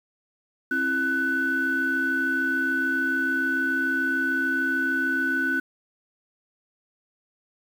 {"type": "tone cluster", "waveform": "sine", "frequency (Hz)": [266.6, 333.4, 1496], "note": ["C4", "E4", "F#6"], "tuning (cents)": [33, 20, 19], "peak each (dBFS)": [-28, -31, -22], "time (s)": [0.71, 5.6], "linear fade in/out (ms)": 5, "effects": ["tanh soft clip ceiling -15 dBFS", "8-bit"]}